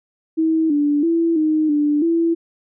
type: tone with pitch steps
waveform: sine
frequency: 321 / 291.7 / 333 / 310.5 / 294.9 / 333.4 Hz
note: E4 / D4 / E4 / D#4 / D4 / E4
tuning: -46 / -12 / +18 / -3 / +7 / +20 cents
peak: -14 dBFS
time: 0.37-2.35 s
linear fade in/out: 20 ms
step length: 330 ms
effects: none